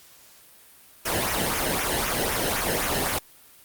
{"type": "noise with flanger", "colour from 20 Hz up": "pink", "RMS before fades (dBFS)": -25, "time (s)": [1.05, 3.19], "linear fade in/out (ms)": 10, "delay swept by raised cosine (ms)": [0.22, 0.88], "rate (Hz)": 3.9, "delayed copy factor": -0.6, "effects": ["white hiss -52 dBFS RMS until 3.64 s", "Opus 48 kbps"]}